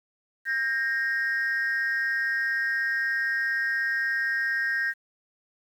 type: tone pair together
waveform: sine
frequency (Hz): 1599 / 1862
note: G6 / A#6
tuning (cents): +34 / -2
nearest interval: minor third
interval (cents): 264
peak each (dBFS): -25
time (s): 0.45-4.94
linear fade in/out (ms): 50
effects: tanh soft clip ceiling -20 dBFS + 9-bit